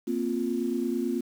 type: chord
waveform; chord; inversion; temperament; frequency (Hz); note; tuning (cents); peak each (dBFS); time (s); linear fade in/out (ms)
sine; Bb suspended second; none; just; 233.1 / 262.2 / 349.6; Bb3 / C4 / F4; 0 / +4 / +2; -30; 0.07-1.21; 10
effects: 8-bit